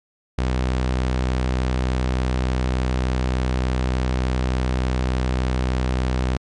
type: tone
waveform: sawtooth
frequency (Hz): 63.4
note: B1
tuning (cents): +46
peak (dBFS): -15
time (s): 0.38-6.37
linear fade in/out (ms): 5
effects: low-pass 6000 Hz 12 dB/octave + MP3 48 kbps